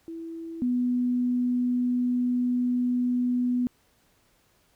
sine tone pair in turn, 329.6 / 246.9 Hz, E4 / B3, 0 / 0 cents, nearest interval perfect fourth, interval 500 cents, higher first, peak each -34 / -22 dBFS, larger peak second, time 0.08-0.62 / 0.62-3.67 s, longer second, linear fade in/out 0 ms, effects pink hiss -65 dBFS RMS until 4.75 s

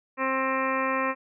harmonic tone, 264.3 Hz, C4, 18 cents sharp, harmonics 1 / 2 / 3 / 4 / 5 / 6 / 7 / 8 / 9 / 10, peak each -32 / -30 / -39 / -28 / -34 / -41 / -32 / -42 / -35 / -41 dBFS, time 0.17-1.15 s, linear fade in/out 50 ms, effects none

